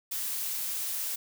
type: noise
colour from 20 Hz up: blue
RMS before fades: -33 dBFS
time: 0.11-1.16 s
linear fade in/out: 10 ms
effects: none